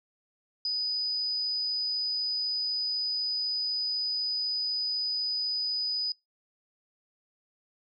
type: tone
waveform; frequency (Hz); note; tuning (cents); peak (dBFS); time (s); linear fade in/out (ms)
sine; 4978; D#8; 0; -27; 0.65-6.12; 2
effects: noise-tail reverb RT60 0.2 s tail -26 dB re dry